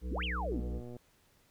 harmonic tone, 61.74 Hz, B1, in tune, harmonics 1 / 3 / 5 / 7 / 8, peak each -35 / -45 / -49 / -52 / -53 dBFS, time 0.01-0.82 s, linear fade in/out 50 ms
sine exponential two-way sweep, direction up then down, 207.7 to 3322 to 211.4 Hz, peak -35 dBFS, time 0.11-0.6 s, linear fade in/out 5 ms, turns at 0.24 s
click train, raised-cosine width 2 ms, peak -34 dBFS, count 55, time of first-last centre 0.52-0.966 s, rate 121 Hz
effects pink hiss -68 dBFS RMS until 1.5 s

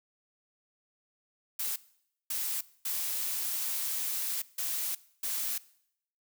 blue noise bursts at uneven times, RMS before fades -33 dBFS, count 5, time 1.59-1.76 / 2.3-2.61 / 2.85-4.42 / 4.58-4.95 / 5.23-5.58 s, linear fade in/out 5 ms, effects noise-tail reverb RT60 0.7 s tail -20 dB re dry

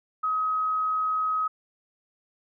sine tone, 1268 Hz, D#6, 32 cents sharp, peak -23 dBFS, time 0.23-1.48 s, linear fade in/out 10 ms, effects none

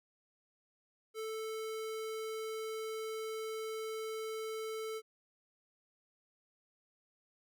square tone, 440 Hz, A4, in tune, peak -39 dBFS, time 1.14-5.02 s, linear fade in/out 50 ms, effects none

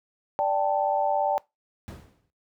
sine chord, D suspended fourth, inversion none, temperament just, 587.3 / 783.1 / 881 Hz, D5 / G5 / A5, 0 / -2 / +2 cents, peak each -26 / -25 / -27 dBFS, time 0.39-1.38 s, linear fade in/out 0 ms
brown noise with exponential decay, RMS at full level -33 dBFS, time 1.88-2.3 s, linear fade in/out 0 ms, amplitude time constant 91 ms
effects noise-tail reverb RT60 0.2 s tail -22 dB re dry + high-pass 80 Hz 12 dB/octave

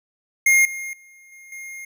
square tone with level steps, 2132 Hz, C7, 32 cents sharp, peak -13 / -29 / -47 / -43 / -34 dBFS, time 0.46-1.85 s, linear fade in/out 5 ms, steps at 0.65 / 0.93 / 1.32 / 1.52 s, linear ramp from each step 2 ms, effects none

